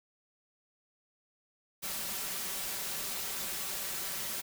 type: noise with comb filter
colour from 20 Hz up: white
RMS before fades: -37 dBFS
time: 1.82-4.42 s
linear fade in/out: 20 ms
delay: 5.2 ms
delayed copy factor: +0.55
effects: none